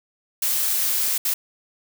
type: noise bursts at uneven times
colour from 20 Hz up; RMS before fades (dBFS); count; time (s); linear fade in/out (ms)
blue; -22; 2; 0.42-1.18 / 1.25-1.34; 5
effects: none

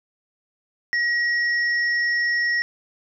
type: tone pair together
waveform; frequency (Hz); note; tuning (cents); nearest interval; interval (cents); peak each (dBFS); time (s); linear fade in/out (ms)
sine; 1905 / 5388; A#6 / E8; +37 / +37; octave + tritone; 1800; -19 / -31; 0.93-2.62; 0
effects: none

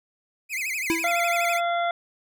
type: tone with vibrato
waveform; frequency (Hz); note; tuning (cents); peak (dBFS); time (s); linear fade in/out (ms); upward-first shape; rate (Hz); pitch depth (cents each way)
45% pulse; 2287; D7; -47; -26; 0.49-1.61; 50; sine; 12; 210
type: tone with exponential decay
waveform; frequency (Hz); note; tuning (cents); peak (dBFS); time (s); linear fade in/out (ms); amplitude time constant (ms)
square; 330; E4; +2; -19; 0.9-1.18; 0; 59
type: harmonic tone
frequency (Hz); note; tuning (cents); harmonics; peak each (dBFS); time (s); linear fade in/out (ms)
689; F5; -24; 1 / 2 / 3 / 5; -23 / -29 / -33 / -37; 1.04-1.91; 2
effects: none

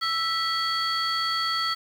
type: tone cluster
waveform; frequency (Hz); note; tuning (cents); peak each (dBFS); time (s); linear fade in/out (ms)
sine; 1322 / 1960 / 3286 / 4466; E6 / B6 / G#7 / C#8; +5 / -14 / -19 / +12; -26 / -31 / -31 / -27; 0.01-1.75; 20
effects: tanh soft clip ceiling -17 dBFS + 8-bit

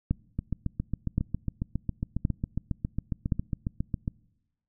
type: two click trains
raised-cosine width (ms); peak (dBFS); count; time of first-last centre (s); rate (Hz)
5; -12 / -16; 4 / 28; 0.11-3.322 / 0.39-4.079; 0.934 / 7.32
effects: noise-tail reverb RT60 1.0 s tail -25 dB re dry

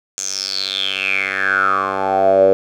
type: tone with band-pass filter sweep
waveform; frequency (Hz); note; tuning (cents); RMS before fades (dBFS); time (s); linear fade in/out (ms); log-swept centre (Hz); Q
10% pulse; 96.5; G2; -27; -17; 0.18-2.53; 0; 6800 to 510; 9.5
effects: none

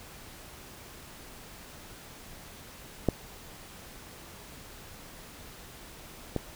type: clicks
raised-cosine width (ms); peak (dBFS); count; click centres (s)
2; -9 / -15; 2; 3.087 / 6.363
effects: pink hiss -48 dBFS RMS until 6.55 s

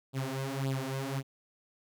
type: tone with flanger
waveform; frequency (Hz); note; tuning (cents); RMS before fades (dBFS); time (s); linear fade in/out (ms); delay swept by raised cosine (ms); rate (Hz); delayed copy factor
sawtooth; 134.5; C3; +48; -34; 0.13-1.23; 50; 0.24 to 5.54; 1.8; +0.85
effects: none

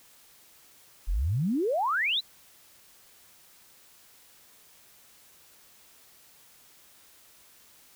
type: exponential sweep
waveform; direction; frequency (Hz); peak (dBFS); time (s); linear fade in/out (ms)
sine; up; 36.71 to 4186; -24; 1.07-2.21; 20
effects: white hiss -57 dBFS RMS until 7.95 s

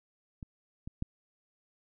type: clicks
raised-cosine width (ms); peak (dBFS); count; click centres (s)
5; -29 / -28 / -20; 3; 0.428 / 0.875 / 1.024
effects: none

